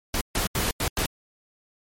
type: noise bursts at uneven times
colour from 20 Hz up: pink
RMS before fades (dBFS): -25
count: 5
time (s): 0.14-0.21 / 0.35-0.47 / 0.55-0.71 / 0.8-0.88 / 0.97-1.06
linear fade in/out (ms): 2
effects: MP3 64 kbps